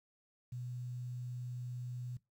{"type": "tone with quantisation", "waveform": "sine", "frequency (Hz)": 123.5, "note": "B2", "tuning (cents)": 0, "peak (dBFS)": -40, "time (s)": [0.52, 2.17], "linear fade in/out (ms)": 5, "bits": 11, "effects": ["noise-tail reverb RT60 0.2 s tail -19 dB re dry"]}